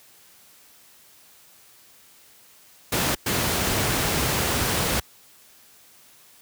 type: noise bursts at uneven times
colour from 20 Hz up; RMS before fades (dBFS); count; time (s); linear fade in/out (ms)
pink; -23; 2; 2.92-3.15 / 3.26-5; 5
effects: white hiss -53 dBFS RMS until 6.41 s + high-pass 60 Hz 12 dB/octave